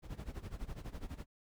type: noise with tremolo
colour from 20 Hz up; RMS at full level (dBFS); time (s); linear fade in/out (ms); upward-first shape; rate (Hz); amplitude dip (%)
brown; -41; 0.02-1.26; 50; sine; 12; 85
effects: none